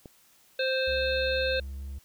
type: click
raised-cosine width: 2 ms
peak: -30 dBFS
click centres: 0.058 s
type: harmonic tone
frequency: 523.3 Hz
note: C5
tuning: in tune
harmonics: 1 / 3 / 5 / 7 / 8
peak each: -27 / -32 / -34 / -35 / -36 dBFS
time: 0.59-1.6 s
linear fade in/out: 5 ms
type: tone with pitch glide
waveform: triangle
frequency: 67.4 to 68.46 Hz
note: C#2 to C#2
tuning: -48 to -21 cents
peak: -33 dBFS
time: 0.87-1.99 s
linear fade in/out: 10 ms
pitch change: +27 cents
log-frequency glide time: 1.65-1.82 s
effects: white hiss -61 dBFS RMS until 2.04 s